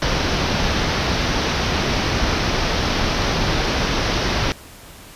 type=low-pass noise; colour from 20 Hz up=pink; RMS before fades=-20 dBFS; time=0.02-4.52 s; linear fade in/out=0 ms; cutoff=6000 Hz; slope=96 dB/octave; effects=pink hiss -41 dBFS RMS until 5.15 s + resampled to 32000 Hz